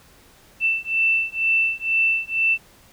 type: beating tone pair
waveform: sine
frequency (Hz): 2666 / 2668.1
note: E7 / E7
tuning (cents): +19 / +20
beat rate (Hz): 2.1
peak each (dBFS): -21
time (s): 0.6-2.58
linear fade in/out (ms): 50
effects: pink hiss -52 dBFS RMS until 2.92 s